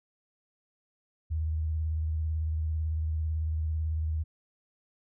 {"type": "tone with vibrato", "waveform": "sine", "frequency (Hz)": 78.8, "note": "D#2", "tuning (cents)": 23, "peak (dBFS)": -27, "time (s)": [1.3, 4.24], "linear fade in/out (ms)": 20, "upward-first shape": "square", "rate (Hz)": 18, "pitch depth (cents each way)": 38, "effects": []}